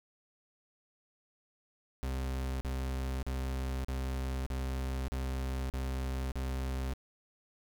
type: tone bursts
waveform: 40% pulse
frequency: 65.41 Hz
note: C2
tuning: in tune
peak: -32 dBFS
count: 8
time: 2.03-6.936 s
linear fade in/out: 0 ms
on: 580 ms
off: 38 ms
effects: none